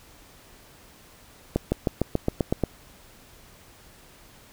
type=accelerating click train; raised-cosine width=2 ms; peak=-8 dBFS; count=9; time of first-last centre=1.56-2.637 s; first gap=160 ms; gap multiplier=0.95; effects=pink hiss -52 dBFS RMS until 4.52 s